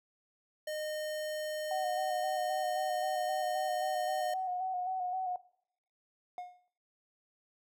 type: tone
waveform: square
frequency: 613 Hz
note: D#5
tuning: 26 cents flat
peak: -36 dBFS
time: 0.67-4.34 s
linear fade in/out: 5 ms
type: tone with vibrato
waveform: sine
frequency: 738 Hz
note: F#5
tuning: 5 cents flat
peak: -32 dBFS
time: 1.71-5.36 s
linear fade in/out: 2 ms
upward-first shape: square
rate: 3.8 Hz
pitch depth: 32 cents each way
type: tone with exponential decay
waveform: triangle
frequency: 720 Hz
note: F#5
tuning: 47 cents flat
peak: -34 dBFS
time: 6.38-6.68 s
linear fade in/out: 1 ms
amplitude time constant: 65 ms
effects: noise-tail reverb RT60 0.7 s tail -20 dB re dry